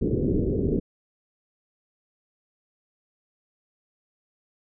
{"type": "low-pass noise", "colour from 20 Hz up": "white", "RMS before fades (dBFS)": -24, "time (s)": [0.01, 0.8], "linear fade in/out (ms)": 10, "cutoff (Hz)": 440, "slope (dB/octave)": 48, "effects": []}